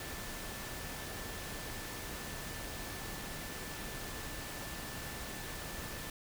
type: tone in noise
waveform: sine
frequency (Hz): 1760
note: A6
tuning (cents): 0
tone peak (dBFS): -52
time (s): 0-6.1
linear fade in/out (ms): 2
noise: pink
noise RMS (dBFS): -43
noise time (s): 0-6.1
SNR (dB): -12
effects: none